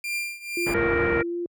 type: tone with tremolo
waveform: 40% pulse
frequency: 2387 Hz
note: D7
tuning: 28 cents sharp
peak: -24 dBFS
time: 0.04-0.74 s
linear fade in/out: 2 ms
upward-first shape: triangle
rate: 2.1 Hz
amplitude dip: 90%
type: tone with vibrato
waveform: sine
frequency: 344.2 Hz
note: F4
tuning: 25 cents flat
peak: -26 dBFS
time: 0.57-1.46 s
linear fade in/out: 2 ms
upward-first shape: sine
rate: 2.7 Hz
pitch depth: 17 cents each way
type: low-pass noise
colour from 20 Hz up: pink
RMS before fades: -28 dBFS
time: 0.66-1.22 s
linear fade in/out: 10 ms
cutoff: 2100 Hz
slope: 24 dB/octave
type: harmonic tone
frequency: 466.2 Hz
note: A#4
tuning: in tune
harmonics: 1 / 3 / 4 / 5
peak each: -24 / -29 / -30 / -31 dBFS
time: 0.74-1.23 s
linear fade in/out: 10 ms
effects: high-pass 60 Hz 12 dB/octave